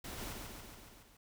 pink noise with echo, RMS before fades -45 dBFS, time 0.04-0.33 s, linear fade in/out 5 ms, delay 140 ms, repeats 6, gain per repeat -3 dB, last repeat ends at 1.17 s, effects none

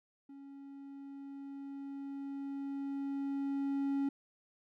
triangle tone with level ramp, 277.2 Hz, C#4, in tune, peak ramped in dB -47 to -28 dBFS, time 0.29-4.09 s, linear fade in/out 5 ms, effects none

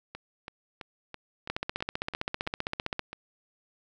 two click trains, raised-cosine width 0.3 ms, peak -14 / -23 dBFS, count 24 / 10, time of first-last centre 1.5-2.994 / 0.15-3.13 s, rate 15.4 / 3.02 Hz, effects none

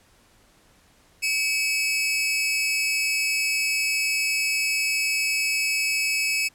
sawtooth tone pair together, 2273 / 2585 Hz, C#7 / E7, +43 / -34 cents, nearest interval major second, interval 223 cents, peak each -26 / -19 dBFS, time 1.22-6.49 s, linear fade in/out 20 ms, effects pink hiss -58 dBFS RMS until 6.54 s + low-pass 12000 Hz 12 dB/octave

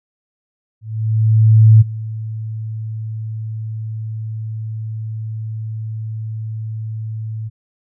sine tone with ADSR envelope, 110 Hz, A2, in tune, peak -3 dBFS, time 0.81-7.5 s, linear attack 1000 ms, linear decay 18 ms, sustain -19 dB, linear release 29 ms, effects none

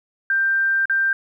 sine tone with dropouts, 1575 Hz, G6, 8 cents sharp, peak -16 dBFS, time 0.3-1.13 s, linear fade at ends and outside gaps 2 ms, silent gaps 0.856-0.897 s, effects 9-bit

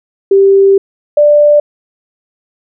sine tone pair in turn, 392 / 590.2 Hz, G4 / D5, 0 / +8 cents, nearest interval perfect fifth, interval 708 cents, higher second, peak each -3 dBFS, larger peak neither, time 0.31-0.78 / 1.17-1.6 s, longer first, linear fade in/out 5 ms, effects none

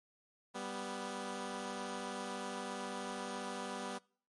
10% pulse tone pair together, 195.96 / 246.9 Hz, G3 / B3, 0 / 0 cents, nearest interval major third, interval 400 cents, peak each -35 / -34 dBFS, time 0.54-3.99 s, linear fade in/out 20 ms, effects noise-tail reverb RT60 0.5 s tail -25 dB re dry + MP3 48 kbps

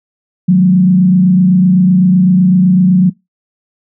sine tone with frequency modulation, 183.4 Hz, F#3, 15 cents flat, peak -4 dBFS, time 0.48-3.1 s, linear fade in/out 10 ms, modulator 27.9 Hz, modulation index 0.54, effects noise-tail reverb RT60 0.2 s tail -23 dB re dry

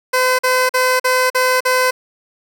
15% pulse tone bursts, 510 Hz, C5, 44 cents flat, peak -6 dBFS, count 6, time 0.13-1.91 s, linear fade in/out 10 ms, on 260 ms, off 44 ms, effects none

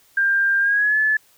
sine tone with pitch glide, 1594 to 1728.3 Hz, G6 to A6, +28 to -31 cents, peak -15 dBFS, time 0.17-1.17 s, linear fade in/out 5 ms, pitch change +141 cents, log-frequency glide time 0.6-0.98 s, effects white hiss -56 dBFS RMS until 1.37 s

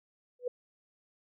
sine tone with exponential growth, 493.9 Hz, B4, in tune, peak -26 dBFS, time 0.39-0.48 s, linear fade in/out 5 ms, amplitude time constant 19 ms, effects none

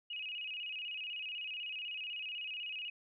sine tone with vibrato, 2705 Hz, E7, 44 cents sharp, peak -39 dBFS, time 0.1-2.9 s, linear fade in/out 5 ms, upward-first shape square, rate 16 Hz, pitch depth 110 cents each way, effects none

